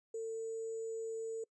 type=tone with sample-and-hold; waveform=sine; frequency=449.4 Hz; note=A4; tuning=37 cents sharp; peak=-37 dBFS; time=0.14-1.44 s; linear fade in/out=5 ms; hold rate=7350 Hz; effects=noise-tail reverb RT60 0.1 s tail -25 dB re dry + resampled to 22050 Hz